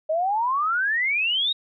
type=exponential sweep; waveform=sine; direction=up; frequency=611 to 3824 Hz; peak=-20 dBFS; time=0.09-1.53 s; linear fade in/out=10 ms; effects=none